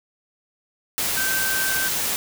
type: tone in noise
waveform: sine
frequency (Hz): 1550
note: G6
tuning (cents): -20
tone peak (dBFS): -24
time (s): 1.17-1.88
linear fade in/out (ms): 0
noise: white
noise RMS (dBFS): -24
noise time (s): 0.98-2.16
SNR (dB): -3
effects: none